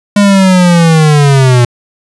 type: linear sweep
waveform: square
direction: down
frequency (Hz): 206.1 to 119.3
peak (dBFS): -4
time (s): 0.16-1.65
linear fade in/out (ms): 5
effects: resampled to 24000 Hz